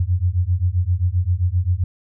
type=beating tone pair; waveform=sine; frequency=86 / 93.6 Hz; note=F2 / F#2; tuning=-26 / +20 cents; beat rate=7.6 Hz; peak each=-19 dBFS; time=0-1.84 s; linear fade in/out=5 ms; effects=none